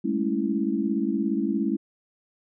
sine chord, A major seventh, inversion third, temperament equal with one note detuned, 202.9 / 220 / 277.2 / 329.6 Hz, G#3 / A3 / C#4 / E4, -40 / 0 / 0 / 0 cents, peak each -28 dBFS, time 0.04-1.77 s, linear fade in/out 10 ms, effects none

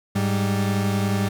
40% pulse tone pair together, 103.77 / 196.2 Hz, G#2 / G3, -1 / +2 cents, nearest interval major seventh, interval 1103 cents, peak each -22 dBFS, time 0.15-1.29 s, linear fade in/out 10 ms, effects none

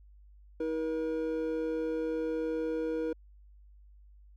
triangle tone pair together, 319.2 / 478.2 Hz, D#4 / A#4, +44 / +44 cents, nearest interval perfect fifth, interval 700 cents, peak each -32 / -30 dBFS, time 0.6-3.13 s, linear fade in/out 5 ms, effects added 50 Hz sine -53 dBFS peak until 4.36 s

